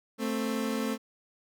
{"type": "tone pair together", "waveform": "30% pulse", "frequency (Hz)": [221.2, 262.9], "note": ["A3", "C4"], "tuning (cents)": [9, 8], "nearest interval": "minor third", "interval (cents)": 299, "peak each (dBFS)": [-28, -30], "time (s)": [0.18, 0.98], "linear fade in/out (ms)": 50, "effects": []}